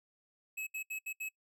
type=tone bursts at uneven times; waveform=square; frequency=2576 Hz; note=E7; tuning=41 cents flat; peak=-38 dBFS; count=5; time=0.57-0.67 / 0.74-0.83 / 0.9-0.99 / 1.06-1.13 / 1.2-1.29 s; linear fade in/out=10 ms; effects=noise-tail reverb RT60 0.1 s tail -24 dB re dry